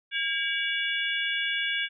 harmonic tone with a mistuned harmonic, 571 Hz, D5, 49 cents flat, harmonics 3 / 4 / 5 / 6, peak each -30 / -31 / -32 / -33 dBFS, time 0.11-1.89 s, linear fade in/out 50 ms, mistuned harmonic 3, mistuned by -96 cents, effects none

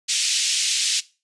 white band-pass noise, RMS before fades -22 dBFS, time 0.08-1.01 s, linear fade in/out 20 ms, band 2600 to 7400 Hz, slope 24 dB/octave, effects noise-tail reverb RT60 0.3 s tail -19 dB re dry + resampled to 24000 Hz

